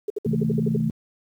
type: tone bursts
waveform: sine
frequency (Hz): 415.3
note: G#4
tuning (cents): 0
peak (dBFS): -22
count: 9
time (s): 0.08-0.766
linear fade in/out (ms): 5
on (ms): 22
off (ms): 61
type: chord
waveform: sine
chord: A minor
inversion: first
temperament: equal with one note detuned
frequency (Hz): 130.81 / 161.8 / 220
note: C3 / E3 / A3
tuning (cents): 0 / -32 / 0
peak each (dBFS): -27 / -24 / -23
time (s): 0.26-0.9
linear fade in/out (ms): 2
type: click train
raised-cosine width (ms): 3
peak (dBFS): -27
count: 13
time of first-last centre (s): 0.27-0.803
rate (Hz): 22.5
effects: high-pass 80 Hz 12 dB/octave + 9-bit